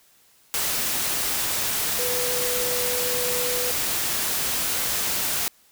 sine tone in noise, 493.9 Hz, B4, in tune, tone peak -28 dBFS, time 1.99-3.71 s, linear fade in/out 0 ms, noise white, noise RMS -25 dBFS, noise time 0.54-5.48 s, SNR -6 dB, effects white hiss -58 dBFS RMS until 5.71 s

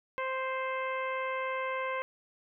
harmonic tone, 523.3 Hz, C5, in tune, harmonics 1 / 2 / 3 / 4 / 5 / 6, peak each -35 / -35 / -41 / -39 / -45 / -53 dBFS, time 0.18-2.02 s, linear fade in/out 0 ms, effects none

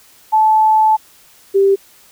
sine tone pair in turn, 870 / 392.6 Hz, A5 / G4, -20 / +3 cents, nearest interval octave + major second, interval 1377 cents, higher first, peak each -8 dBFS, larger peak neither, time 0.32-0.97 / 1.54-1.76 s, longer first, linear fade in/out 20 ms, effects white hiss -47 dBFS RMS until 2.11 s

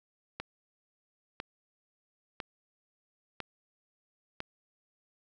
click train, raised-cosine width 0.3 ms, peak -20 dBFS, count 5, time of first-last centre 0.4-4.404 s, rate 0.999 Hz, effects none

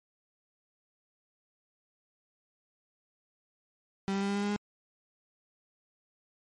35% pulse tone with pitch steps, 195.1 / 196.91 / 198.74 / 200.6 / 202.4 / 204.3 / 206.2 Hz, G3 / G3 / G3 / G3 / G#3 / G#3 / G#3, -8 / +8 / +24 / +40 / -44 / -28 / -12 cents, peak -27 dBFS, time 4.08-4.563 s, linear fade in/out 0 ms, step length 69 ms, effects low-pass 7000 Hz 12 dB/octave + MP3 48 kbps

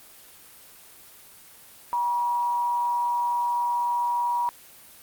sine tone with frequency modulation, 960 Hz, B5, 49 cents flat, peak -22 dBFS, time 1.93-4.49 s, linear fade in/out 0 ms, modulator 172 Hz, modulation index 0.22, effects white hiss -49 dBFS RMS until 5.02 s + Opus 24 kbps

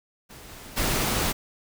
pink noise with level steps, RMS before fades -45 / -43 / -25 dBFS, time 0.29-1.33 s, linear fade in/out 20 ms, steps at 0.48 / 0.76 s, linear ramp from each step 20 ms, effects none

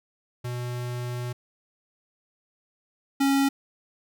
square tone pair in turn, 122.6 / 275.2 Hz, B2 / C#4, -12 / -12 cents, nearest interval octave + major second, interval 1400 cents, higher second, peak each -30 / -20 dBFS, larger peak second, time 0.44-1.33 / 3.2-3.49 s, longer first, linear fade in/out 10 ms, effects none

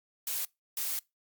blue noise bursts at uneven times, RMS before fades -33 dBFS, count 2, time 0.27-0.45 / 0.77-0.99 s, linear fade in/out 2 ms, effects noise-tail reverb RT60 0.2 s tail -24 dB re dry + Opus 48 kbps

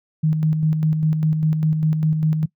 sine tone with tremolo, 156.3 Hz, D#3, 8 cents sharp, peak -14 dBFS, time 0.23-2.46 s, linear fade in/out 10 ms, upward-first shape square, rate 5 Hz, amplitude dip 40%, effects noise-tail reverb RT60 0.1 s tail -21 dB re dry

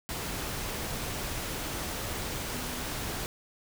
sine tone in noise, 246.4 Hz, B3, 4 cents flat, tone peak -41 dBFS, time 2.53-2.82 s, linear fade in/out 0 ms, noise pink, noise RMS -35 dBFS, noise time 0.09-3.26 s, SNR -9 dB, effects none

